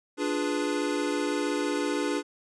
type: chord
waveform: square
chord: D diminished seventh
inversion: none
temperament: equal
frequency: 293.7 / 349.2 / 415.3 / 493.9 Hz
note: D4 / F4 / Ab4 / Cb5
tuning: 0 / 0 / 0 / 0 cents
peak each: -30 / -34 / -33 / -35 dBFS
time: 0.17-2.23 s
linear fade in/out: 50 ms
effects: resampled to 22050 Hz